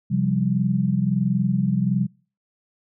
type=chord; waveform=sine; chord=C suspended fourth; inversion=none; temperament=equal with one note detuned; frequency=132.26 / 174.61 / 196 Hz; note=C3 / F3 / G3; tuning=+19 / 0 / 0 cents; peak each=-23 / -23 / -22 dBFS; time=0.1-2.07 s; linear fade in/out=20 ms; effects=noise-tail reverb RT60 0.4 s tail -25 dB re dry